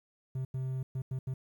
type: tone bursts at uneven times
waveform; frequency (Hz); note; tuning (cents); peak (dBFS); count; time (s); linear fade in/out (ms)
triangle; 130.5; C3; -4; -30; 5; 0.35-0.45 / 0.54-0.83 / 0.95-1.02 / 1.11-1.19 / 1.27-1.34; 5
effects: 11-bit